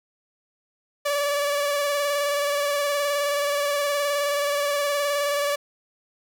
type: tone with vibrato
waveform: sawtooth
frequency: 575 Hz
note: D5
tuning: 37 cents flat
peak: -18 dBFS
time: 1.05-5.56 s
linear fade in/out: 10 ms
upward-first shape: square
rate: 19 Hz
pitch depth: 23 cents each way
effects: none